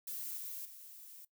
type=noise with level steps; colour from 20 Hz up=violet; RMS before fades=-42 / -44 / -53 dBFS; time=0.07-1.25 s; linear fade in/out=5 ms; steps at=0.37 / 0.65 s; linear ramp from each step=5 ms; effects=noise-tail reverb RT60 0.1 s tail -18 dB re dry